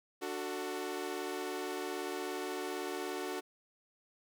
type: chord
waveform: sawtooth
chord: D major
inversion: none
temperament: equal with one note detuned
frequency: 293.7 / 370 / 447.4 Hz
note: D4 / F#4 / A4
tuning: 0 / 0 / +29 cents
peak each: -39 / -35 / -39 dBFS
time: 0.21-3.41 s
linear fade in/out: 20 ms
effects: none